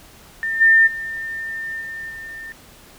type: tone with level steps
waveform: sine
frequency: 1803 Hz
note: A6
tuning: 42 cents sharp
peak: -20 / -9 / -25 / -28 / -31 dBFS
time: 0.43-2.52 s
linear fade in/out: 0 ms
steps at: 0.6 / 0.86 / 1.8 / 2.09 s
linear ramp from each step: 20 ms
effects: pink hiss -46 dBFS RMS until 2.98 s